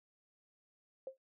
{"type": "tone with exponential decay", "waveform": "sine", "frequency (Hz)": 530, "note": "C5", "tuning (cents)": 22, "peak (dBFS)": -36, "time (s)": [1.07, 1.17], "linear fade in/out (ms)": 2, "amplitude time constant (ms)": 20, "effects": ["noise-tail reverb RT60 0.1 s tail -17 dB re dry"]}